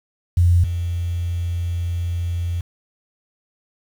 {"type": "tone pair in turn", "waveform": "sine", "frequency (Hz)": [87.31, 86.56], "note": ["F2", "F2"], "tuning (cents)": [0, -15], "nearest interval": "unison", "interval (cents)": 15, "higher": "first", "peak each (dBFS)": [-11, -20], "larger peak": "first", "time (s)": [[0.37, 0.64], [0.64, 2.61]], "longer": "second", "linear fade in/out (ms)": 5, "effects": ["7-bit"]}